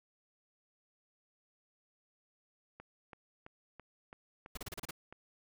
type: click train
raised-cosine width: 0.5 ms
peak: -34 dBFS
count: 8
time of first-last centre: 2.8-5.126 s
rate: 3.01 Hz
type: noise bursts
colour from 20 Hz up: pink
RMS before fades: -42 dBFS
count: 7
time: 4.55-4.909 s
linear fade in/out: 5 ms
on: 23 ms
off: 33 ms
effects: none